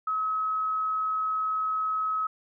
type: tone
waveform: sine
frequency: 1281 Hz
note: E6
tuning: 50 cents flat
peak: -25 dBFS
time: 0.07-2.27 s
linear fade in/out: 5 ms
effects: none